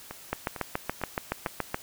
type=two click trains; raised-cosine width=0.5 ms; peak=-12 / -21 dBFS; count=11 / 4; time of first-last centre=0.33-1.744 / 0.11-1.467 s; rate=7.07 / 2.21 Hz; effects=white hiss -48 dBFS RMS until 1.82 s